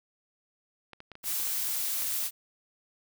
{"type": "clicks", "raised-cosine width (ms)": 0.3, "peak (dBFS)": -29, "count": 10, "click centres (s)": [0.933, 1.004, 1.117, 1.154, 1.241, 1.399, 1.43, 1.472, 1.763, 2.021]}
{"type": "noise", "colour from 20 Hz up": "blue", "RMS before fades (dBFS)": -31, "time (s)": [1.23, 2.31], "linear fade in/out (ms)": 50}
{"effects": []}